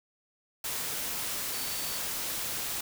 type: tone in noise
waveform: sine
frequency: 4530 Hz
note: C#8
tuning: 37 cents sharp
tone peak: -42 dBFS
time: 1.53-1.98 s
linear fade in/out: 5 ms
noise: white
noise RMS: -34 dBFS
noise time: 0.64-2.81 s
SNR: -11 dB
effects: none